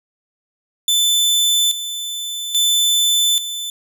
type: tone with tremolo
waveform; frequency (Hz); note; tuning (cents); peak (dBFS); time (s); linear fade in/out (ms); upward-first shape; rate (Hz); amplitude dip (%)
sawtooth; 3520; A7; 0; -10; 0.88-3.7; 2; square; 0.6; 70
effects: none